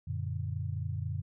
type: chord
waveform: sine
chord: Gb augmented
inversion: none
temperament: equal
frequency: 92.5 / 116.54 / 146.83 Hz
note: Gb2 / Bb2 / D3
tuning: 0 / 0 / 0 cents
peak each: -35 / -37 / -38 dBFS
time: 0.07-1.22 s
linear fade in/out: 10 ms
effects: none